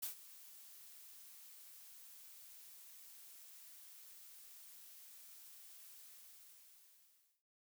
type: noise with ADSR envelope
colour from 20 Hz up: blue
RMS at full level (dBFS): -41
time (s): 0.02-7.43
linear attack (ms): 13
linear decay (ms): 110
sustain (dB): -17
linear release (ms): 1400
effects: none